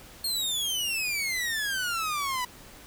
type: exponential sweep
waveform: sawtooth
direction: down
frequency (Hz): 4298 to 977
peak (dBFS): -24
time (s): 0.24-2.45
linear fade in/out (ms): 5
effects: pink hiss -49 dBFS RMS until 2.86 s